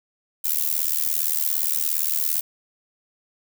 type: noise with amplitude modulation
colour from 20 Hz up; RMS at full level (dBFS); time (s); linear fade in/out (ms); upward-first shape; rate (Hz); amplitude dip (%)
violet; -19; 0.44-2.41; 10; sine; 77.4; 100
effects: none